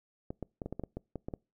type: clicks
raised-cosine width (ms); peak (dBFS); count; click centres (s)
2; -24; 11; 0.305 / 0.427 / 0.618 / 0.66 / 0.726 / 0.796 / 0.837 / 0.97 / 1.157 / 1.285 / 1.338
effects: noise-tail reverb RT60 0.3 s tail -26 dB re dry